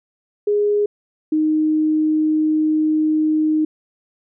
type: tone pair in turn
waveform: sine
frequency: 413.7 / 309.9 Hz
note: G#4 / D#4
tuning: -7 / -7 cents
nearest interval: perfect fourth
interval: 500 cents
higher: first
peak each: -14 dBFS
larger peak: neither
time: 0.47-0.86 / 1.32-3.65 s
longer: second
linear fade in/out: 5 ms
effects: none